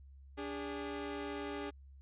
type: tone pair together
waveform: sawtooth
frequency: 289.1 / 407.1 Hz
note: D4 / G#4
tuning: -27 / -35 cents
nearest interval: tritone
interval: 592 cents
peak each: -38 / -38 dBFS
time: 0.37-1.71 s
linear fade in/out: 20 ms
effects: added 68 Hz sine -53 dBFS peak until 2.01 s + resampled to 8000 Hz